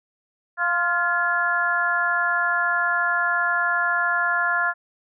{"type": "harmonic tone with a mistuned harmonic", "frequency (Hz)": 349.2, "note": "F4", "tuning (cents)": 0, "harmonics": [2, 3, 4, 5], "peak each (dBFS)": [-28, -27, -22, -24], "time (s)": [0.57, 4.74], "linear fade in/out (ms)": 50, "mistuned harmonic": 5, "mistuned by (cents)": -37, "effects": []}